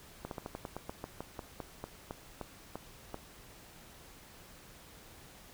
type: slowing click train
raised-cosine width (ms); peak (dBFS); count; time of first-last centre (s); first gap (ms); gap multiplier
1; -25; 17; 0.25-3.144; 62; 1.13
effects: pink hiss -55 dBFS RMS until 5.53 s